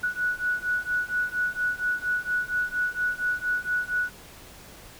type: beating tone pair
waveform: sine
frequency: 1469 / 1473.3 Hz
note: F#6 / F#6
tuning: -13 / -8 cents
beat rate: 4.3 Hz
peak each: -28 / -27 dBFS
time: 0.03-4.1 s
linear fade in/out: 10 ms
effects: pink hiss -47 dBFS RMS until 4.99 s